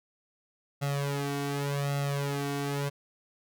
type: tone with flanger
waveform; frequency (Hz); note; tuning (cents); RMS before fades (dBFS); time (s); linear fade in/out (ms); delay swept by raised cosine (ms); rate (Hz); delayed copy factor
sawtooth; 141.5; C#3; +36; -31; 0.81-2.9; 20; 1.5 to 2.7; 0.87; +0.95
effects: none